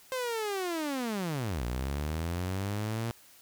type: linear two-way sweep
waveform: sawtooth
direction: down then up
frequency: 525 to 58.3 to 117.6 Hz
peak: -27 dBFS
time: 0.12-3.11 s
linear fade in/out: 0 ms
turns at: 1.63 s
effects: white hiss -57 dBFS RMS until 3.41 s